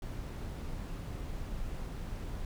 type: noise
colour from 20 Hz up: brown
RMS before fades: -39 dBFS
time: 0.02-2.45 s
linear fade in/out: 2 ms
effects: none